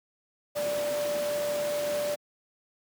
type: tone in noise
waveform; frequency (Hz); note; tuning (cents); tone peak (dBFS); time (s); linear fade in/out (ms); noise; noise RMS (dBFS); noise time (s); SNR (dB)
sine; 587.3; D5; 0; -27; 0.55-2.16; 20; pink; -36; 0.55-2.16; +6
effects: high-pass 200 Hz 12 dB/octave